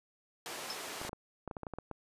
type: band-pass noise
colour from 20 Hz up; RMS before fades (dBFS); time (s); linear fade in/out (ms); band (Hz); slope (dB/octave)
pink; -43; 0.46-1.09; 0; 390 to 12000; 12
type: tone with exponential decay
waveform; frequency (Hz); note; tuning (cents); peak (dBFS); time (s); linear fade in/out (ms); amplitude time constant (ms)
sine; 5250; E8; -8; -34; 0.7-0.8; 2; 20
type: clicks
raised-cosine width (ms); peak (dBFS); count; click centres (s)
1; -26; 12; 1.015 / 1.05 / 1.093 / 1.131 / 1.477 / 1.512 / 1.568 / 1.633 / 1.668 / 1.737 / 1.786 / 1.913
effects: resampled to 32000 Hz